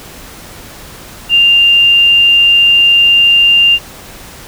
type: tone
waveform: sine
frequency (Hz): 2794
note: F7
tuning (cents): 0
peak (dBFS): -4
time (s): 1.29-3.79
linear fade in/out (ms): 50
effects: pink hiss -32 dBFS RMS until 4.47 s